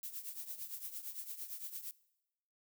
violet noise with tremolo, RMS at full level -42 dBFS, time 0.03-1.91 s, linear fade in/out 0 ms, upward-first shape triangle, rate 8.8 Hz, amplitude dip 80%, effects noise-tail reverb RT60 0.9 s tail -21 dB re dry

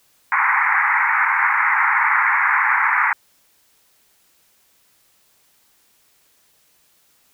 white band-pass noise, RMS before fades -17 dBFS, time 0.32-3.13 s, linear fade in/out 2 ms, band 830 to 2200 Hz, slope 96 dB/octave, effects white hiss -59 dBFS RMS until 7.33 s

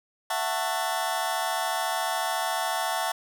sawtooth chord, F# minor seventh, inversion third, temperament just, 666 / 740 / 888 / 1110 Hz, E5 / F#5 / A5 / C#6, +18 / 0 / +16 / +2 cents, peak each -28 / -27 / -26 / -30 dBFS, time 0.3-3.12 s, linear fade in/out 5 ms, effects none

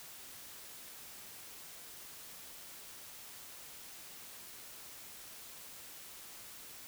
silence, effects white hiss -51 dBFS RMS until 6.87 s

